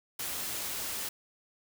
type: noise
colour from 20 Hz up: white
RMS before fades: -36 dBFS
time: 0.19-1.09 s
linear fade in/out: 5 ms
effects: none